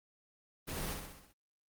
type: noise with echo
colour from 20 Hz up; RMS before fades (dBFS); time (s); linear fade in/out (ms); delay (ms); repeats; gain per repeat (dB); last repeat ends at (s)
pink; -40; 0.67-0.95; 20; 64; 6; -4; 1.334
effects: Opus 24 kbps